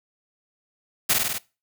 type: noise with echo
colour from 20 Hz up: white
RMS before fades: -19 dBFS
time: 1.09-1.14 s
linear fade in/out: 10 ms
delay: 49 ms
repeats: 5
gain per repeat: -2 dB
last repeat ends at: 1.385 s
effects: noise-tail reverb RT60 0.3 s tail -22 dB re dry